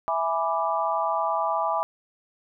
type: chord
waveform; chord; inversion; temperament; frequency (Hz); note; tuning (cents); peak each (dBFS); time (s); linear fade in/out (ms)
sine; E dominant seventh; none; equal; 659.3 / 830.6 / 987.8 / 1174.7; E5 / G#5 / B5 / D6; 0 / 0 / 0 / 0; -28; 0.08-1.83; 0
effects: none